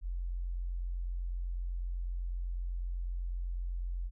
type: tone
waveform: sine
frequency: 44 Hz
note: F1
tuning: 14 cents sharp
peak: -33 dBFS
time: 0.01-4.11 s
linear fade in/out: 50 ms
effects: none